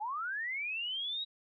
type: linear sweep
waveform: sine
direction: up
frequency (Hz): 803 to 3855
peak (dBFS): -34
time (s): 0-1.25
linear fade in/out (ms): 20
effects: none